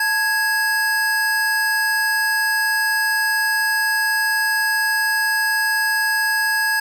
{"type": "tone pair together", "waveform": "square", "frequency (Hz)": [880, 1659.3], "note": ["A5", "G#6"], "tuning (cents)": [0, -2], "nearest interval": "major seventh", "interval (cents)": 1098, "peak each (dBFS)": [-26, -18], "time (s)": [0, 6.8], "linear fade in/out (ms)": 5, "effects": []}